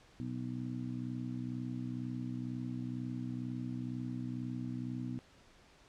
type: harmonic tone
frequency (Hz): 62.1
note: B1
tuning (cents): +10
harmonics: 2 / 3 / 4 / 5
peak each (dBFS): -41 / -46 / -40 / -47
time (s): 0.2-5.19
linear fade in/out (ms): 0
effects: pink hiss -62 dBFS RMS until 5.88 s + low-pass 6000 Hz 12 dB/octave